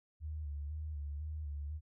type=tone with vibrato; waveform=sine; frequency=74.7 Hz; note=D2; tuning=30 cents sharp; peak=-38 dBFS; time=0.2-1.81 s; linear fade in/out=50 ms; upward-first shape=square; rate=2 Hz; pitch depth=53 cents each way; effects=none